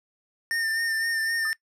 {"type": "tone with vibrato", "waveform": "square", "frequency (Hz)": 1810, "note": "A6", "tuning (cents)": 48, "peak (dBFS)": -25, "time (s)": [0.51, 1.53], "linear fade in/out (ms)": 0, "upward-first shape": "sine", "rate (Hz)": 3.9, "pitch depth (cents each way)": 29}
{"type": "tone with exponential decay", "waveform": "sine", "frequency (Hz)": 1244.5, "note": "D#6", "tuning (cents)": 0, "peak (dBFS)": -32, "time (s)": [1.45, 1.55], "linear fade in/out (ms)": 2, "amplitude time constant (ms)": 21}
{"effects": ["noise-tail reverb RT60 0.1 s tail -21 dB re dry", "low-pass 12000 Hz 12 dB/octave"]}